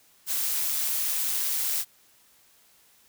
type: noise with amplitude modulation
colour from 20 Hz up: blue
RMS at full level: -26 dBFS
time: 0.26-1.85 s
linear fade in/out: 50 ms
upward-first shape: sine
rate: 147 Hz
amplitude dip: 30%
effects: white hiss -60 dBFS RMS until 3.08 s